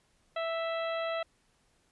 harmonic tone with a mistuned harmonic, 659.3 Hz, E5, in tune, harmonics 1 / 2 / 3 / 4 / 5 / 6, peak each -32 / -38 / -42 / -44 / -46 / -48 dBFS, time 0.36-1.23 s, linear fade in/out 5 ms, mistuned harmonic 5, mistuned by -17 cents, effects pink hiss -70 dBFS RMS until 1.91 s + resampled to 24000 Hz

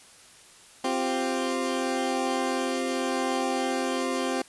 20% pulse chord, C suspended fourth, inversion none, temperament equal, 261.6 / 349.2 / 392 Hz, C4 / F4 / G4, 0 / 0 / 0 cents, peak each -23 / -27 / -27 dBFS, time 0.84-4.42 s, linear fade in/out 5 ms, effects white hiss -52 dBFS RMS until 4.48 s + resampled to 24000 Hz

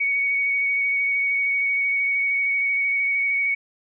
sine tone with vibrato, 2237 Hz, C#7, 15 cents sharp, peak -19 dBFS, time 0-3.55 s, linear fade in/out 10 ms, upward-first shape square, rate 13 Hz, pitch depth 13 cents each way, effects none

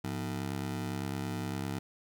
25% pulse ring-modulated tone, 137.8 Hz, C#3, 10 cents flat, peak -27 dBFS, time 0.04-1.79 s, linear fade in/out 5 ms, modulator 34.9 Hz, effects none

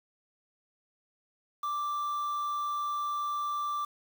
triangle tone with quantisation, 1174.7 Hz, D6, in tune, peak -28 dBFS, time 1.63-3.85 s, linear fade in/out 5 ms, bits 8, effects none

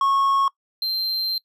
triangle tone pair in turn, 1097 / 4142 Hz, C#6 / C8, -18 / -18 cents, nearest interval octave + major seventh, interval 2300 cents, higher second, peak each -15 / -20 dBFS, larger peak first, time 0.01-0.48 / 0.82-1.38 s, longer second, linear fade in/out 2 ms, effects noise-tail reverb RT60 0.1 s tail -22 dB re dry

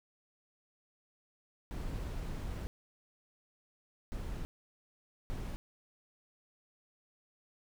brown noise bursts at uneven times, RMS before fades -39 dBFS, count 3, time 1.71-2.67 / 4.12-4.45 / 5.3-5.56 s, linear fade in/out 0 ms, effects none

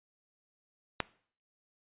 click, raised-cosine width 0.3 ms, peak -12 dBFS, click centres 1.003 s, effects noise-tail reverb RT60 0.5 s tail -20 dB re dry + resampled to 8000 Hz

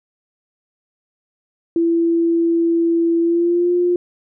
sine tone with pitch glide, 335.1 to 353.2 Hz, E4 to F4, +29 to +20 cents, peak -13 dBFS, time 1.76-3.96 s, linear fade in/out 2 ms, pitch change +91 cents, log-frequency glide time 3.2-3.72 s, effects none

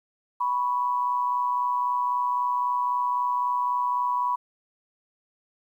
sine tone pair together, 984.9 / 1108.7 Hz, B5 / C#6, -5 / 0 cents, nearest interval major second, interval 205 cents, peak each -23 / -30 dBFS, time 0.4-4.36 s, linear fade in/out 10 ms, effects 10-bit

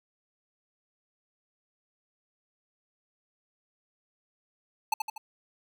square tone with echo, 870 Hz, A5, 20 cents flat, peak -23 dBFS, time 4.92-4.94 s, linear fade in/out 5 ms, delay 80 ms, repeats 3, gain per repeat -5 dB, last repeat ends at 5.18 s, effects none

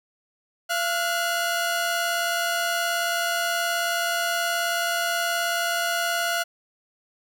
sawtooth tone pair together, 684.1 / 1447 Hz, F5 / F#6, -36 / -39 cents, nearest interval octave + minor second, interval 1297 cents, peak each -22 dBFS, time 0.69-6.44 s, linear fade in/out 20 ms, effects none

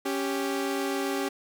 sawtooth tone pair together, 277.2 / 392 Hz, C#4 / G4, 0 / 0 cents, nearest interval tritone, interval 600 cents, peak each -26 dBFS, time 0.05-1.29 s, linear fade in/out 10 ms, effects none

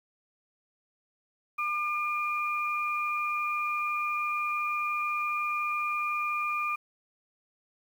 sine tone pair together, 1201.9 / 2408 Hz, D6 / D7, +40 / +43 cents, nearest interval octave, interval 1203 cents, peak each -29 / -32 dBFS, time 1.58-6.76 s, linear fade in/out 10 ms, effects 9-bit

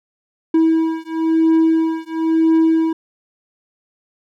triangle beating tone pair, 323.1 / 324.09 Hz, E4 / E4, -35 / -29 cents, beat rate 0.99 Hz, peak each -14 dBFS, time 0.54-2.93 s, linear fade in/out 5 ms, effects none

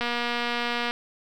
click train, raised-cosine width 0.3 ms, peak -12 dBFS, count 216, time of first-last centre 0.01-0.91 s, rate 239 Hz, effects 8-bit

